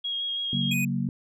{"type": "tone with vibrato", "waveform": "sine", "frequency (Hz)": 3278, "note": "G#7", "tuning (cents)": -23, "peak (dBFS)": -27, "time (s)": [0.04, 0.74], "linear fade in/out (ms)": 10, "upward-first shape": "square", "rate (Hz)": 6.1, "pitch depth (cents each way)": 12}
{"type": "chord", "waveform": "sine", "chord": "F# major", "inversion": "second", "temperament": "equal", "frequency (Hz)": [138.59, 185, 233.1], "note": ["C#3", "F#3", "A#3"], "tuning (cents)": [0, 0, 0], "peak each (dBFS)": -29, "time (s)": [0.53, 1.09], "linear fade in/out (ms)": 2}
{"type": "tone", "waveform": "square", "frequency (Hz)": 2489, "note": "D#7", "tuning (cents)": 0, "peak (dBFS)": -27, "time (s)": [0.71, 0.85], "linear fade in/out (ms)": 5}
{"effects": []}